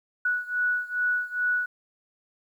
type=beating tone pair; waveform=sine; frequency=1471 / 1473.4 Hz; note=F#6 / F#6; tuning=-11 / -8 cents; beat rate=2.4 Hz; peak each=-26 / -28 dBFS; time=0.25-1.66 s; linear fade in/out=5 ms; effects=10-bit